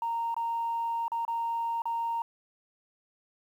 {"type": "tone with dropouts", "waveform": "sine", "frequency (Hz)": 926, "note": "A#5", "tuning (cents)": -12, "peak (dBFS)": -27, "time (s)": [0.02, 2.22], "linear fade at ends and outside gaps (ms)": 2, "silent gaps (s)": [[0.344, 0.365], [1.081, 1.118], [1.251, 1.279], [1.82, 1.855]], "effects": ["tanh soft clip ceiling -24 dBFS", "10-bit"]}